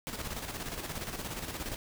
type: noise with tremolo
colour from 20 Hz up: pink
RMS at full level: -37 dBFS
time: 0.07-1.76 s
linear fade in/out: 0 ms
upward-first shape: square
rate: 17 Hz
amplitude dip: 50%
effects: none